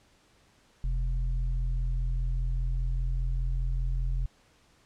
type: tone pair together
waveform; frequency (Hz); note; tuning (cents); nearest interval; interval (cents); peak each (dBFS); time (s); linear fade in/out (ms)
sine; 42.55 / 127.5; F1 / C3; -44 / -44; octave + perfect fifth; 1900; -26 / -36; 0.84-4.26; 0
effects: pink hiss -63 dBFS RMS until 4.85 s + low-pass 8000 Hz 12 dB/octave